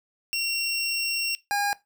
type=tone pair in turn; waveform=25% pulse; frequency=2736 / 813.4 Hz; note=F7 / G#5; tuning=-36 / -36 cents; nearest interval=octave + major sixth; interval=2100 cents; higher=first; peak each=-21 / -19 dBFS; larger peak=second; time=0.33-1.35 / 1.51-1.73 s; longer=first; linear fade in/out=0 ms; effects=noise-tail reverb RT60 0.2 s tail -19 dB re dry